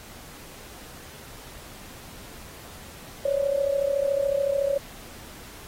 sine tone with amplitude modulation, 558 Hz, C#5, 11 cents sharp, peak -18 dBFS, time 3.25-4.78 s, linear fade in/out 5 ms, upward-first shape sine, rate 33.8 Hz, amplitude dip 75%, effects pink hiss -45 dBFS RMS until 5.67 s + AAC 48 kbps

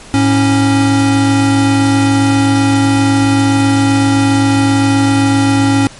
square tone pair together, 107.98 / 276.3 Hz, A2 / C#4, -32 / -6 cents, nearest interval octave + major third, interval 1626 cents, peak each -14 / -10 dBFS, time 0.14-5.87 s, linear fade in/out 0 ms, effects pink hiss -35 dBFS RMS until 5.99 s + MP3 48 kbps

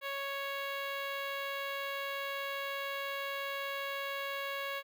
10% pulse tone with notch filter, 554.4 Hz, C#5, in tune, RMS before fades -38 dBFS, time 0.01-4.83 s, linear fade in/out 50 ms, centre 8300 Hz, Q 0.78, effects none

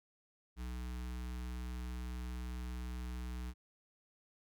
square tone with notch filter, 61.2 Hz, B1, 15 cents flat, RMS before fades -42 dBFS, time 0.56-3.54 s, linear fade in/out 50 ms, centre 570 Hz, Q 1.3, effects none

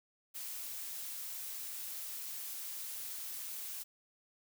blue noise, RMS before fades -43 dBFS, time 0.34-3.84 s, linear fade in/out 20 ms, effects none

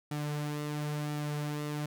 sawtooth tone with flanger, 148.6 Hz, D3, 21 cents sharp, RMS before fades -35 dBFS, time 0.11-1.86 s, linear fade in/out 5 ms, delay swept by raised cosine 1.9 to 5.5 ms, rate 0.98 Hz, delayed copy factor -0.5, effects none

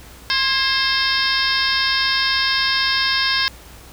harmonic tone with a mistuned harmonic, 528 Hz, C5, 16 cents sharp, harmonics 2 / 3 / 4 / 5 / 6 / 7 / 8 / 9 / 10, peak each -26 / -22 / -26 / -28 / -27 / -24 / -28 / -25 / -23 dBFS, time 0.3-3.48 s, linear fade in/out 0 ms, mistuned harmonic 3, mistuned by +56 cents, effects added 60 Hz sine -43 dBFS peak until 3.92 s + pink hiss -43 dBFS RMS until 3.92 s

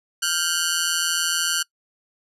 10% pulse ring-modulated tone, 1480 Hz, F#6, in tune, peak -9 dBFS, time 0.22-1.63 s, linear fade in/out 10 ms, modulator 83.4 Hz, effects noise-tail reverb RT60 0.1 s tail -24 dB re dry + resampled to 32000 Hz

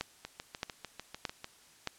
two click trains, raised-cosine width 0.2 ms, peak -16 / -23 dBFS, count 4 / 9, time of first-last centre 0.01-1.873 / 0.25-1.444 s, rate 1.61 / 6.7 Hz, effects white hiss -60 dBFS RMS until 1.98 s + low-pass 10000 Hz 12 dB/octave

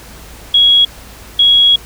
sine tone bursts at uneven times, 3322 Hz, G#7, in tune, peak -5 dBFS, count 2, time 0.54-0.85 / 1.39-1.76 s, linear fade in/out 5 ms, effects added 56 Hz sine -37 dBFS peak until 1.85 s + pink hiss -36 dBFS RMS until 1.85 s

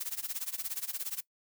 blue noise with tremolo, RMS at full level -34 dBFS, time 0-1.21 s, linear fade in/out 10 ms, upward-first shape sine, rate 17 Hz, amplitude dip 90%, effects noise-tail reverb RT60 0.1 s tail -20 dB re dry

